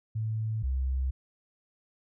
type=tone pair in turn; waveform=sine; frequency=110 / 65.41 Hz; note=A2 / C2; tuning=0 / 0 cents; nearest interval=major sixth; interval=900 cents; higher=first; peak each=-28 / -26 dBFS; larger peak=second; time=0.15-0.63 / 0.63-1.11 s; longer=neither; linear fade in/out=10 ms; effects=none